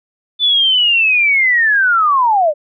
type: linear sweep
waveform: sine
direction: down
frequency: 3520 to 564 Hz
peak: -9 dBFS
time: 0.39-2.54 s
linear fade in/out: 50 ms
effects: none